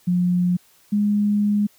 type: tone pair in turn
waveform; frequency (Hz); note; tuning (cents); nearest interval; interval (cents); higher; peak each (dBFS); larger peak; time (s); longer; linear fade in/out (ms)
sine; 178.3 / 206.6; F3 / G#3; +36 / -9; minor third; 255; second; -16; neither; 0.07-0.57 / 0.92-1.67; second; 10
effects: white hiss -56 dBFS RMS until 1.78 s